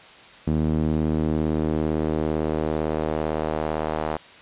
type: tone with band-pass filter sweep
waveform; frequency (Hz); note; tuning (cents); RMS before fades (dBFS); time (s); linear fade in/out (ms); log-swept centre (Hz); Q
sawtooth; 77.78; D#2; 0; -24; 0.47-4.17; 5; 220 to 740; 1.3
effects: white hiss -46 dBFS RMS until 4.41 s + resampled to 8000 Hz